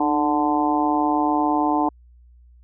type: harmonic tone with a mistuned harmonic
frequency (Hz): 147.1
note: D3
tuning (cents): +3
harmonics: 2 / 3 / 4 / 5 / 6 / 7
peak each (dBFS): -21 / -32 / -32 / -23 / -23 / -27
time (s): 0-1.89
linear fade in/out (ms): 5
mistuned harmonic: 2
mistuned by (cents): +51
effects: added 60 Hz sine -47 dBFS peak until 2.63 s